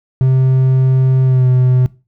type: tone with pitch glide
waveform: triangle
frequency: 130.81 to 127.09 Hz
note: C3 to C3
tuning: 0 to -50 cents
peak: -6 dBFS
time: 0.21-1.86 s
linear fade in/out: 0 ms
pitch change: -50 cents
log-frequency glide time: 1.24-1.47 s
effects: noise-tail reverb RT60 0.3 s tail -20 dB re dry